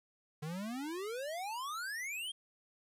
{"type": "exponential sweep", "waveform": "square", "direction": "up", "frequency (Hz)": [146.83, 3271], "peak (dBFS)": -39, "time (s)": [0.42, 2.32], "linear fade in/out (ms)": 10, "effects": ["resampled to 32000 Hz", "12-bit"]}